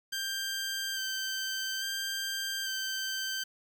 15% pulse tone with vibrato, 1568 Hz, G6, in tune, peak -26 dBFS, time 0.12-3.44 s, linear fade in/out 10 ms, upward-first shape square, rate 0.59 Hz, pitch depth 16 cents each way, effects 9-bit

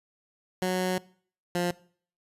15% pulse tone pair in turn, 184 / 175.99 Hz, F#3 / F3, -9 / +14 cents, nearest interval minor second, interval 77 cents, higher first, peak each -19 dBFS, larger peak neither, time 0.62-0.98 / 1.55-1.71 s, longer first, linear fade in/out 2 ms, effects noise-tail reverb RT60 0.5 s tail -21 dB re dry + resampled to 32000 Hz

